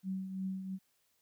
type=tone with tremolo; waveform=sine; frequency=189.7 Hz; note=F#3; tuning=43 cents sharp; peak=-33 dBFS; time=0.03-0.79 s; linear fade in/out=50 ms; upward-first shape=triangle; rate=2.9 Hz; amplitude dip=60%; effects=white hiss -75 dBFS RMS until 1.21 s